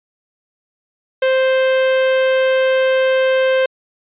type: tone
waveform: 45% pulse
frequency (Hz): 523.3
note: C5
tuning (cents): 0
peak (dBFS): -12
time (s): 1.22-3.66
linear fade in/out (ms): 5
effects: resampled to 8000 Hz